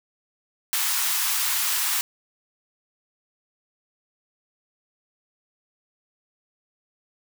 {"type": "high-pass noise", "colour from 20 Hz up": "white", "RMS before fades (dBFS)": -24, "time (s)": [0.73, 2.01], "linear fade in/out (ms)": 0, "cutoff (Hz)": 830, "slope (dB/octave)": 48, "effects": []}